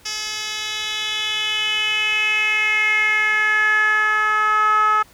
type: tone with band-pass filter sweep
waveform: 10% pulse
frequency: 428 Hz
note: A4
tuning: 48 cents flat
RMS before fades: -19 dBFS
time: 0.05-5.03 s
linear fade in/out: 10 ms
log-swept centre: 4800 to 1200 Hz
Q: 4.9
effects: pink hiss -50 dBFS RMS until 5.13 s